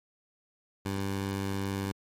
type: tone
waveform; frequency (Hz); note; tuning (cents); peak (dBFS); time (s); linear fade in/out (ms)
15% pulse; 98; G2; 0; -24; 0.85-1.92; 10
effects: MP3 64 kbps